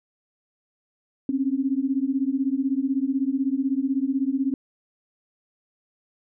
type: beating tone pair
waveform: sine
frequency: 261.6 / 277.6 Hz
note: C4 / C#4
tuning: 0 / +3 cents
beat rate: 16 Hz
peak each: -24 / -24 dBFS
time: 1.29-4.54 s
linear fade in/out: 2 ms
effects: none